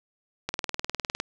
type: click train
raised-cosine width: 0.2 ms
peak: -11 dBFS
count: 15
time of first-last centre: 0.49-1.201 s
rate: 19.7 Hz
effects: none